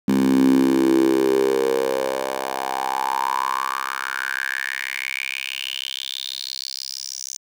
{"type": "tone with high-pass filter sweep", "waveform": "10% pulse", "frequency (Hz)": 66.2, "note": "C2", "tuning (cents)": 21, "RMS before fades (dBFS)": -22, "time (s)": [0.08, 7.37], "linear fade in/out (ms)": 5, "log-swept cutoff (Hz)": [220, 6200], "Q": 6.6, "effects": []}